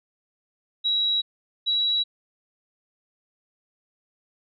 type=tone pair in turn; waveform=sine; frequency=3875 / 3896 Hz; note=B7 / B7; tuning=-34 / -24 cents; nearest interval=unison; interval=10 cents; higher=second; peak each=-20 dBFS; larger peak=neither; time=0.84-1.22 / 1.66-2.04 s; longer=neither; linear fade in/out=20 ms; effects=none